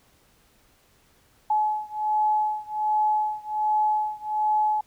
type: beating tone pair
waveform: sine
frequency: 852 / 853.3 Hz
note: G#5 / G#5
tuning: +44 / +47 cents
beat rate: 1.3 Hz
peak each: -24 / -25 dBFS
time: 1.5-4.81 s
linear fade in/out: 5 ms
effects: pink hiss -61 dBFS RMS until 4.86 s